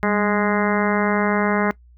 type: harmonic tone with a mistuned harmonic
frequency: 207.7 Hz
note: G#3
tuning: in tune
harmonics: 1 / 2 / 3 / 4 / 5 / 6 / 7 / 8 / 9 / 10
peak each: -21 / -24 / -26 / -27 / -28 / -29 / -29 / -30 / -31 / -31 dBFS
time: 0.03-1.71 s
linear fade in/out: 0 ms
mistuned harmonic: 1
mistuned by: -54 cents
effects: noise-tail reverb RT60 0.1 s tail -20 dB re dry + added 60 Hz sine -46 dBFS peak until 1.97 s